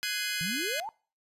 20% pulse chord, Ab dominant seventh, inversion third, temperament just, 1495.1 / 1661.2 / 2077 / 2492 Hz, Gb6 / Ab6 / C7 / Eb7, +18 / 0 / -13 / +2 cents, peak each -31 dBFS, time 0.03-0.8 s, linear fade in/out 0 ms
sine exponential sweep, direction up, 154.1 to 932.3 Hz, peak -34 dBFS, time 0.41-0.89 s, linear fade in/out 0 ms
effects noise-tail reverb RT60 0.4 s tail -25 dB re dry + resampled to 32000 Hz

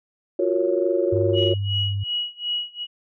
sine chord, Gb major seventh, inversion third, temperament just, 346.9 / 370 / 462.5 / 555 Hz, F4 / Gb4 / Bb4 / Db5, -12 / 0 / -14 / +2 cents, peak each -23 / -23 / -27 / -23 dBFS, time 0.39-1.54 s, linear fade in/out 5 ms
sine tone, 100 Hz, G2, 35 cents sharp, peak -22 dBFS, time 1.12-2.04 s, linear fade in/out 10 ms
sine tone with tremolo, 2911 Hz, F#7, 29 cents flat, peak -21 dBFS, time 1.33-2.87 s, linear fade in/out 50 ms, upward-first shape sine, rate 2.7 Hz, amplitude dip 95%
effects tanh soft clip ceiling -5 dBFS

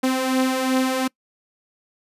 sawtooth beating tone pair, 257.9 / 260.6 Hz, C4 / C4, -25 / -7 cents, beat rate 2.7 Hz, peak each -21 / -16 dBFS, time 0.03-1.08 s, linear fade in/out 10 ms, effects noise-tail reverb RT60 0.1 s tail -24 dB re dry + resampled to 32000 Hz

